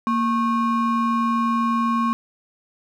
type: ring-modulated tone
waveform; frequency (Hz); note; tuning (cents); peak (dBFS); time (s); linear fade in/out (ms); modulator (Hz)
triangle; 662; E5; +7; -13; 0.07-2.13; 0; 430
effects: none